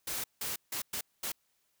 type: noise bursts at uneven times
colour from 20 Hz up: white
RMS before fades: -36 dBFS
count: 5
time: 0.07-0.24 / 0.41-0.56 / 0.72-0.82 / 0.93-1.01 / 1.23-1.32 s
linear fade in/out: 5 ms
effects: white hiss -75 dBFS RMS until 1.8 s